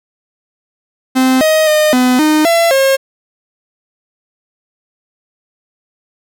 45% pulse tone with pitch steps, 259.4 / 628 / 612 / 251.9 / 307.2 / 674 / 539 Hz, C4 / D#5 / D#5 / B3 / D#4 / E5 / C#5, -15 / +16 / -29 / +34 / -22 / +38 / -49 cents, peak -8 dBFS, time 1.15-2.97 s, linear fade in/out 20 ms, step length 260 ms, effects none

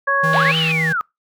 harmonic tone, 554.4 Hz, C#5, in tune, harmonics 1 / 2 / 3, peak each -23 / -18 / -17 dBFS, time 0.07-0.52 s, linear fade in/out 10 ms
square tone, 160.8 Hz, E3, 43 cents flat, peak -21 dBFS, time 0.23-0.93 s, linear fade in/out 10 ms
white band-pass noise, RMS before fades -28 dBFS, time 0.33-0.72 s, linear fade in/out 2 ms, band 1200 to 4200 Hz, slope 48 dB/octave
sine linear two-way sweep, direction up then down, 554.4 to 3100 to 1219 Hz, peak -17 dBFS, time 0.34-1.01 s, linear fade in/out 0 ms, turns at 0.57 s
effects noise-tail reverb RT60 0.2 s tail -26 dB re dry

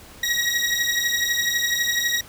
20% pulse beating tone pair, 1896 / 1908 Hz, A#6 / A#6, +29 / +40 cents, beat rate 12 Hz, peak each -18 dBFS, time 0.23-2.21 s, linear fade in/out 5 ms, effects pink hiss -45 dBFS RMS until 2.28 s

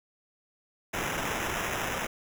blue noise with sample-and-hold, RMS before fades -32 dBFS, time 0.93-2.07 s, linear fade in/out 10 ms, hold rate 4410 Hz, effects none

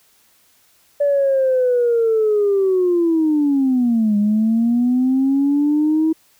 sine linear two-way sweep, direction down then up, 579 to 204.2 to 321.5 Hz, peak -12 dBFS, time 1-6.13 s, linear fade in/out 10 ms, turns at 4.17 s, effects tanh soft clip ceiling -9 dBFS + white hiss -56 dBFS RMS until 6.39 s

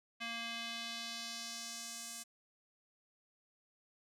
square tone with band-pass filter sweep, 231.8 Hz, A#3, 10 cents flat, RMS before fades -44 dBFS, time 0.2-2.24 s, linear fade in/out 20 ms, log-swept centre 2600 to 8200 Hz, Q 1.6, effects none

